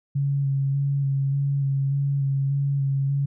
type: tone with vibrato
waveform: sine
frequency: 138.59 Hz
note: C#3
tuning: in tune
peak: -20 dBFS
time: 0.15-3.26 s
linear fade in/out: 10 ms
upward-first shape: square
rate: 1.7 Hz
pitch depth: 17 cents each way
effects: none